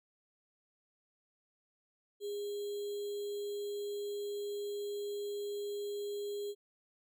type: tone with sample-and-hold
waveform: sine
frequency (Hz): 409.1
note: G#4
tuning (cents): -26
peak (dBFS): -36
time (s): 2.2-6.55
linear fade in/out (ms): 50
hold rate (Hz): 3675
effects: none